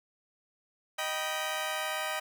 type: chord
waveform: 15% pulse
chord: Eb augmented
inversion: none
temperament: just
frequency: 622.3 / 777.8 / 972.3 Hz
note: Eb5 / G5 / B5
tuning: 0 / -14 / -27 cents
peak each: -28 / -30 / -32 dBFS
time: 0.98-2.2 s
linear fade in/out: 10 ms
effects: none